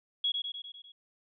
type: tone with echo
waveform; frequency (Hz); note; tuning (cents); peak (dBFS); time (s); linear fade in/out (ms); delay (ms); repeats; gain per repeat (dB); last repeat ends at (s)
sine; 3334; G#7; +6; -26; 0.24-0.32; 5; 100; 6; -4; 0.92
effects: none